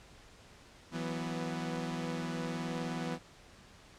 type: chord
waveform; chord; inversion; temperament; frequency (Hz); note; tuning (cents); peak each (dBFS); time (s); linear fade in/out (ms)
sawtooth; E suspended second; none; equal with one note detuned; 165.58 / 185 / 246.9; E3 / F#3 / B3; +8 / 0 / 0; -34 / -39 / -35; 0.91-3.19; 50
effects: pink hiss -57 dBFS RMS until 3.98 s + low-pass 7000 Hz 12 dB/octave